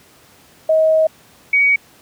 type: tone pair in turn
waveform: sine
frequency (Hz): 634 / 2254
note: D#5 / C#7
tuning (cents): +32 / +28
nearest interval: octave + minor seventh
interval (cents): 2196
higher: second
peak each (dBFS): -10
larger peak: neither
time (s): 0.69-1.07 / 1.53-1.76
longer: first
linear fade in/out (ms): 5
effects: pink hiss -48 dBFS RMS until 2.01 s + high-pass 100 Hz 12 dB/octave